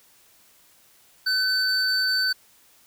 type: tone pair together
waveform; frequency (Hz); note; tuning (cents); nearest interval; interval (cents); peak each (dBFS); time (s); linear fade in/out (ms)
triangle; 1519 / 4552; F#6 / C#8; +45 / +45; octave + perfect fifth; 1900; -21 / -20; 1.26-2.33; 10
effects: tanh soft clip ceiling -15 dBFS + white hiss -57 dBFS RMS until 2.86 s